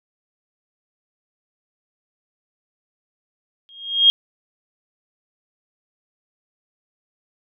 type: tone with exponential growth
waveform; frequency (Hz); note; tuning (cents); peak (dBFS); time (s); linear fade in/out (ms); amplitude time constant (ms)
sine; 3246; G#7; -40; -6; 3.69-4.1; 0; 89
effects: none